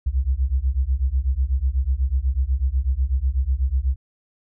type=beating tone pair; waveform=sine; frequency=61.74 / 69.84 Hz; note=B1 / C#2; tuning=0 / +14 cents; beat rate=8.1 Hz; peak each=-21 dBFS; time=0.06-3.96 s; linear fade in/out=10 ms; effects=none